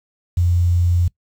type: tone with quantisation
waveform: sine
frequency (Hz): 87.4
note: F2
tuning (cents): +2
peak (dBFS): -13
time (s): 0.37-1.08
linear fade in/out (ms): 5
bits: 7
effects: noise-tail reverb RT60 0.1 s tail -22 dB re dry